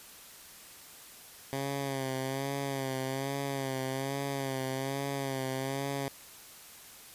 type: tone with vibrato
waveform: 10% pulse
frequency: 135.4 Hz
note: C#3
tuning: 40 cents flat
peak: -24 dBFS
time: 1.53-6.08 s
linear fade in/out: 0 ms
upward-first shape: sine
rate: 1.2 Hz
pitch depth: 51 cents each way
effects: white hiss -51 dBFS RMS until 7.14 s + resampled to 32000 Hz